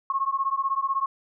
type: beating tone pair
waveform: sine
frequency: 1080 / 1096 Hz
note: C#6 / C#6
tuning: -45 / -20 cents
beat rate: 16 Hz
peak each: -26 dBFS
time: 0.1-1.06 s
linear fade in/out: 2 ms
effects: none